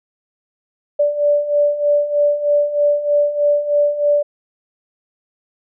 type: beating tone pair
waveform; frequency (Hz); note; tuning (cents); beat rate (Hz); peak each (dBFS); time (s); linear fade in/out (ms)
sine; 582 / 585.2; D5 / D5; -16 / -6; 3.2; -19 / -14; 0.99-4.23; 10
effects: none

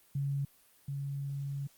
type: tone pair in turn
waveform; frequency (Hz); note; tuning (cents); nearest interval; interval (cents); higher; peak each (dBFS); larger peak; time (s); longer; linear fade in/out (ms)
sine; 139.8 / 139.8; C#3 / C#3; +15 / +15; unison; 0; neither; -30 / -34; first; 0.15-0.45 / 0.88-1.67; second; 5
effects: white hiss -64 dBFS RMS until 1.77 s + Opus 32 kbps

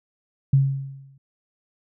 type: tone with exponential decay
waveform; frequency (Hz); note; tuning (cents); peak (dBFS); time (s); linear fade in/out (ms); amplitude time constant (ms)
sine; 136.5; C#3; -26; -11; 0.53-1.18; 5; 140
effects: none

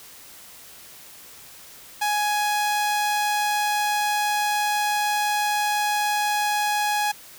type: tone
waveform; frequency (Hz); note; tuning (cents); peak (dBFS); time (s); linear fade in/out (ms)
sawtooth; 834; G#5; +7; -17; 2.01-7.12; 10
effects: white hiss -45 dBFS RMS until 7.38 s

